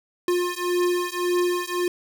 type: beating tone pair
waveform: square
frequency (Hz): 354 / 355.8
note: F4 / F4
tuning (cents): +23 / +32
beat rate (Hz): 1.8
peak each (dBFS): -25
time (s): 0.28-1.88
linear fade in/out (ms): 2
effects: none